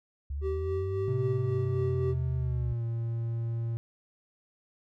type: linear two-way sweep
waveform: sine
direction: up then down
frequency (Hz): 68.1 to 111 to 68.1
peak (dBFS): -31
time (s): 0.3-2.73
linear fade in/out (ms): 5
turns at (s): 1.25
type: tone with tremolo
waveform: triangle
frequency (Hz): 385.9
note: G4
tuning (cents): -27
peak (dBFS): -27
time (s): 0.41-2.15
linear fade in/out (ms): 50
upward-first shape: sine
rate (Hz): 3.7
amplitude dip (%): 40
type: tone with pitch glide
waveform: triangle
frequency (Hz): 129 to 115.59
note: C3 to A#2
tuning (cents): -24 to -14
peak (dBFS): -27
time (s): 1.08-3.77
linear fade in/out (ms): 0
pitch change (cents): -190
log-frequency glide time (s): 2.37-2.84
effects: none